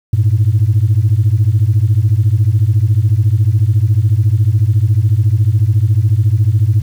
sine beating tone pair, 99.4 / 113.4 Hz, G2 / A#2, +25 / -47 cents, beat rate 14 Hz, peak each -10 dBFS, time 0.13-6.82 s, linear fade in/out 5 ms, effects tanh soft clip ceiling -4 dBFS + 7-bit

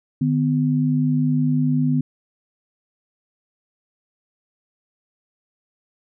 sine tone pair together, 151.54 / 251.2 Hz, D#3 / B3, -45 / +30 cents, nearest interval major sixth, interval 875 cents, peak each -19 dBFS, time 0.21-2.01 s, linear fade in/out 5 ms, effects none

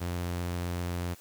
sawtooth tone with vibrato, 87.7 Hz, F2, 8 cents sharp, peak -27 dBFS, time 0-1.15 s, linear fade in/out 20 ms, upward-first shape square, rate 15 Hz, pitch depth 10 cents each way, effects white hiss -55 dBFS RMS until 1.2 s

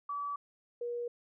sine tone pair in turn, 1148 / 478.6 Hz, D6 / A#4, -40 / +46 cents, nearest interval octave + minor third, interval 1514 cents, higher first, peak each -34 / -34 dBFS, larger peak neither, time 0.09-0.36 / 0.81-1.08 s, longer neither, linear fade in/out 5 ms, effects none

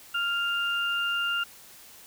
sine tone pair together, 1396.5 / 2800 Hz, F6 / F7, -1 / +4 cents, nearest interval octave, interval 1205 cents, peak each -27 / -29 dBFS, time 0.14-1.44 s, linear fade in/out 10 ms, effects white hiss -50 dBFS RMS until 2.06 s

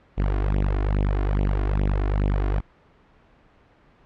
sawtooth tone with flanger, 49.55 Hz, G1, 19 cents sharp, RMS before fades -22 dBFS, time 0.17-2.61 s, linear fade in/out 20 ms, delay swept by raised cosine 0.3 to 2.9 ms, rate 2.4 Hz, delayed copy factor +0.95, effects pink hiss -56 dBFS RMS until 4.05 s + low-pass 2000 Hz 12 dB/octave

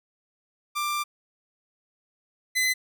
sawtooth tone pair in turn, 1184 / 2024 Hz, D6 / B6, +14 / +42 cents, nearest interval major sixth, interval 928 cents, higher second, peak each -22 / -18 dBFS, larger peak second, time 0.75-1.04 / 2.55-2.74 s, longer first, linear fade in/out 20 ms, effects none

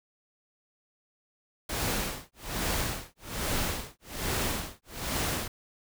pink noise with tremolo, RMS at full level -29 dBFS, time 1.69-5.48 s, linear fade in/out 5 ms, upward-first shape sine, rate 1.2 Hz, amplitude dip 100%, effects none

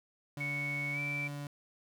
35% pulse tone, 144.2 Hz, D3, 31 cents flat, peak -37 dBFS, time 0.37-1.47 s, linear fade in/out 2 ms
sine tone with pitch glide, 2217 to 2331 Hz, C#7 to D7, 0 to -14 cents, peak -34 dBFS, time 0.4-1.28 s, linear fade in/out 10 ms, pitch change +86 cents, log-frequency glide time 0.93-0.99 s
effects none

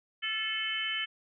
harmonic tone with a mistuned harmonic, 435.6 Hz, A4, 17 cents flat, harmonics 3 / 4 / 5 / 6 / 7, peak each -43 / -37 / -37 / -40 / -33 dBFS, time 0.22-1.06 s, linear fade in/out 20 ms, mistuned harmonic 3, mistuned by +44 cents, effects none

